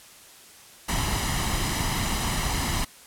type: noise with comb filter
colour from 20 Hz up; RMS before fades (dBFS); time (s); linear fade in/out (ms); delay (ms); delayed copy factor
pink; -26; 0.88-2.85; 10; 1; +0.55
effects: white hiss -49 dBFS RMS until 3.06 s + low-pass 12000 Hz 12 dB/octave